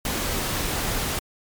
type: noise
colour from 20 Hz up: pink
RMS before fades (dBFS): -26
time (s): 0.05-1.19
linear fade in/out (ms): 2
effects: MP3 96 kbps